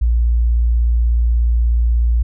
sine tone, 58.27 Hz, A#1, in tune, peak -11 dBFS, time 0.01-2.23 s, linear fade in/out 10 ms, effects none

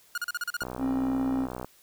45% pulse tone bursts, 1435 Hz, F6, 47 cents sharp, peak -28 dBFS, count 8, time 0.15-0.633 s, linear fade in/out 2 ms, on 28 ms, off 37 ms
click train, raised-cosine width 1 ms, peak -21 dBFS, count 65, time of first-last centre 0.62-1.646 s, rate 62.4 Hz
triangle tone, 266.2 Hz, C4, 30 cents sharp, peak -23 dBFS, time 0.78-1.48 s, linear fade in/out 50 ms
effects white hiss -59 dBFS RMS until 1.82 s

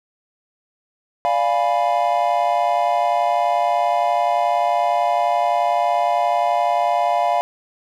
triangle chord, D diminished seventh, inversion none, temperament equal, 587.3 / 698.5 / 830.6 / 987.8 Hz, D5 / F5 / Ab5 / Cb6, 0 / 0 / 0 / 0 cents, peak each -22 / -16 / -21 / -22 dBFS, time 1.25-7.41 s, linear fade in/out 0 ms, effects none

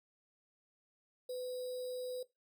sine tone with sample-and-hold, 503 Hz, B4, 32 cents sharp, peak -38 dBFS, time 1.29-2.23 s, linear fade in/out 5 ms, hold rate 4410 Hz, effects noise-tail reverb RT60 0.2 s tail -18 dB re dry

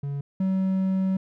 triangle tone pair in turn, 141.2 / 189.79 Hz, C#3 / F#3, +32 / +44 cents, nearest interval perfect fourth, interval 512 cents, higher second, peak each -25 / -19 dBFS, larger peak second, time 0.03-0.21 / 0.4-1.17 s, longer second, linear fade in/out 5 ms, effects none

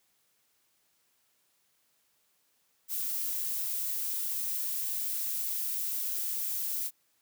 violet noise, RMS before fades -33 dBFS, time 2.88-6.91 s, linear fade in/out 50 ms, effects white hiss -72 dBFS RMS until 7.21 s + high-pass 80 Hz 12 dB/octave

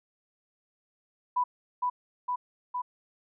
sine tone with echo, 990 Hz, B5, 4 cents sharp, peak -23 dBFS, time 1.36-1.44 s, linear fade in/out 10 ms, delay 460 ms, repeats 3, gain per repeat -2 dB, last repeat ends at 2.82 s, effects none

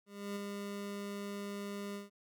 25% pulse tone with ADSR envelope, 202 Hz, G#3, 48 cents flat, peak -33 dBFS, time 0.06-2.1 s, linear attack 300 ms, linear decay 13 ms, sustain -3 dB, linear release 150 ms, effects none

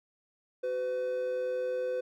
triangle tone pair together, 373.9 / 505 Hz, F#4 / B4, +18 / +39 cents, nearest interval perfect fourth, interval 521 cents, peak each -38 / -28 dBFS, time 0.63-2.01 s, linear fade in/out 10 ms, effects none

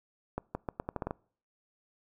accelerating click train, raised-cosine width 1 ms, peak -19 dBFS, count 9, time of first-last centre 0.38-1.109 s, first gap 170 ms, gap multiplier 0.81, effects noise-tail reverb RT60 0.5 s tail -25 dB re dry

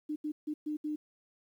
sine tone bursts at uneven times, 302.1 Hz, D4, 49 cents sharp, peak -32 dBFS, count 5, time 0.09-0.16 / 0.24-0.32 / 0.47-0.54 / 0.66-0.77 / 0.84-0.96 s, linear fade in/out 10 ms, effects 11-bit

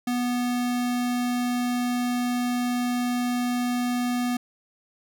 square tone, 245.2 Hz, B3, 12 cents flat, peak -24 dBFS, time 0.07-4.37 s, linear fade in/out 5 ms, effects none

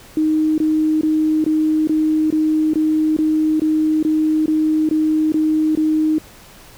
sine tone bursts, 311.1 Hz, D#4, in tune, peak -13 dBFS, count 14, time 0.17-6.183 s, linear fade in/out 2 ms, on 410 ms, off 21 ms, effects pink hiss -43 dBFS RMS until 6.77 s

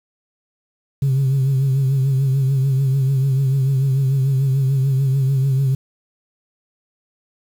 sine tone with vibrato, 134.7 Hz, C#3, 49 cents flat, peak -12 dBFS, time 1.02-5.75 s, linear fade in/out 5 ms, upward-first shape triangle, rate 6.8 Hz, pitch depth 66 cents each way, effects tanh soft clip ceiling -12 dBFS + 7-bit

